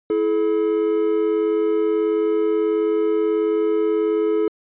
triangle tone pair together, 329.6 / 428.1 Hz, E4 / A4, 0 / -47 cents, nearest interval perfect fourth, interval 453 cents, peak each -20 / -16 dBFS, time 0.1-4.48 s, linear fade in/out 2 ms, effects resampled to 8000 Hz

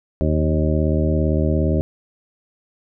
harmonic tone with a mistuned harmonic, 77.5 Hz, D#2, 6 cents flat, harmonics 1 / 2 / 3 / 4 / 5 / 7 / 8, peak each -19 / -22 / -24 / -25 / -26 / -27 / -28 dBFS, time 0.21-1.81 s, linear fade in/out 0 ms, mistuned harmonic 1, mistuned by +37 cents, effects none

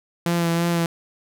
sawtooth tone with vibrato, 169.6 Hz, E3, 50 cents sharp, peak -15 dBFS, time 0.26-0.86 s, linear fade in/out 2 ms, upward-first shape sine, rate 3 Hz, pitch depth 22 cents each way, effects none

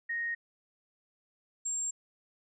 sine tone pair in turn, 1864.7 / 7441 Hz, A#6 / A#8, 0 / -4 cents, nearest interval 2 octaves, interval 2396 cents, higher second, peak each -31 / -31 dBFS, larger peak neither, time 0.09-0.35 / 1.65-1.91 s, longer neither, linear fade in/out 10 ms, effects none

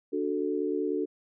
sine chord, D major, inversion none, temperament equal, 293.7 / 370 / 440 Hz, D4 / F#4 / A4, 0 / 0 / 0 cents, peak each -31 dBFS, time 0.12-1.06 s, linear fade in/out 20 ms, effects none

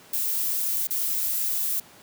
violet noise with dropouts, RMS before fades -26 dBFS, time 0.13-1.8 s, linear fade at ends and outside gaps 5 ms, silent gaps 0.872-0.905 s, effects pink hiss -50 dBFS RMS until 2.02 s + high-pass 150 Hz 12 dB/octave

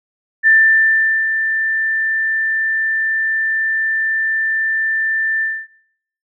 sine tone with ADSR envelope, 1778 Hz, A6, 18 cents sharp, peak -7 dBFS, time 0.43-5.68 s, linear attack 39 ms, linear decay 800 ms, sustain -8 dB, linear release 260 ms, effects noise-tail reverb RT60 0.7 s tail -21 dB re dry

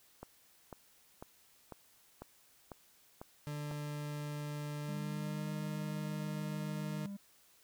click train, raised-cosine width 1 ms, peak -31 dBFS, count 8, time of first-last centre 0.23-3.713 s, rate 2.01 Hz
40% pulse tone with pitch glide, 147.8 to 153.1 Hz, D3 to D#3, +11 to -28 cents, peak -38 dBFS, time 3.47-7.06 s, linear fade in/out 0 ms, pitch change +61 cents, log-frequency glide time 4.81-5.48 s
triangle tone, 200 Hz, G3, 35 cents sharp, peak -39 dBFS, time 4.88-7.17 s, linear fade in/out 10 ms
effects white hiss -66 dBFS RMS until 7.63 s

